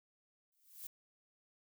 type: noise with exponential growth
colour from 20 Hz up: violet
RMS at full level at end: -44 dBFS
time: 0.52-0.87 s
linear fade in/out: 2 ms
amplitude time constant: 76 ms
effects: none